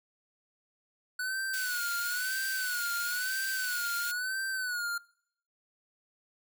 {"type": "tone with vibrato", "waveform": "square", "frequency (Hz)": 1480, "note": "F#6", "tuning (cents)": 0, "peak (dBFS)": -32, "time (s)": [1.19, 4.98], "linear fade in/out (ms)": 5, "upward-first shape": "sine", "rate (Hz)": 1, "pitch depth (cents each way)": 95}
{"type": "high-pass noise", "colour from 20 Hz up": "white", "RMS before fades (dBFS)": -39, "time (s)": [1.53, 4.12], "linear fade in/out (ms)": 10, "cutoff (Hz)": 1800, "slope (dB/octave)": 24}
{"effects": ["noise-tail reverb RT60 0.7 s tail -24 dB re dry"]}